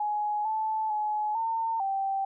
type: tone with pitch steps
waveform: sine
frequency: 838 / 873 / 847 / 905 / 780 Hz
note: G#5 / A5 / G#5 / A5 / G5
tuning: +15 / -14 / +34 / +48 / -9 cents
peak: -26 dBFS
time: 0-2.25 s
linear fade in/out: 5 ms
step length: 450 ms
effects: none